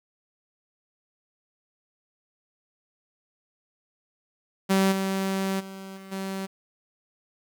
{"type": "tone with level steps", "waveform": "sawtooth", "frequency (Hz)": 192.6, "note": "G3", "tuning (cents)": -30, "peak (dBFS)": [-15, -21, -34, -38, -26], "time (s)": [4.69, 6.47], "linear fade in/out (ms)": 20, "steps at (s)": [4.91, 5.59, 5.96, 6.11], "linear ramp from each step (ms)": 20, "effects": ["9-bit"]}